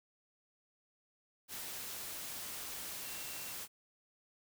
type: tone in noise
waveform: sine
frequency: 2725 Hz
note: F7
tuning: 43 cents flat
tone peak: -54 dBFS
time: 3.02-3.56 s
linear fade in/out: 50 ms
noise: white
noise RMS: -44 dBFS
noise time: 1.48-3.68 s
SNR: -13 dB
effects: none